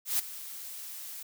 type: noise with ADSR envelope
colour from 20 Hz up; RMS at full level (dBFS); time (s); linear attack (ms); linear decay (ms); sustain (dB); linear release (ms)
blue; -26; 0.05-1.23; 140; 12; -16; 6
effects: none